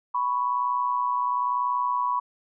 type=tone pair together; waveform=sine; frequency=987.7 / 1108.7 Hz; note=B5 / C#6; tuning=0 / 0 cents; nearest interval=major second; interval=200 cents; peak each=-24 / -27 dBFS; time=0.14-2.2 s; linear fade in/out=10 ms; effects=none